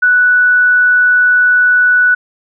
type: tone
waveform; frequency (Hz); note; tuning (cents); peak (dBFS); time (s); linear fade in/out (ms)
sine; 1480; F#6; 0; -6; 0.02-2.15; 10
effects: none